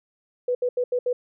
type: tone bursts at uneven times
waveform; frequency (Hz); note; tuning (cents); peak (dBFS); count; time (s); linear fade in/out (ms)
sine; 493.9; B4; 0; -20; 5; 0.48-0.55 / 0.62-0.69 / 0.77-0.84 / 0.92-0.99 / 1.06-1.13; 5
effects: none